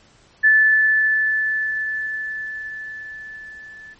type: tone with level ramp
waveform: sine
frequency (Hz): 1745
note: A6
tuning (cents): -15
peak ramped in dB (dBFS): -9 to -38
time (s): 0.43-3.95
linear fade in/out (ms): 20
effects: pink hiss -53 dBFS RMS until 3.99 s + MP3 32 kbps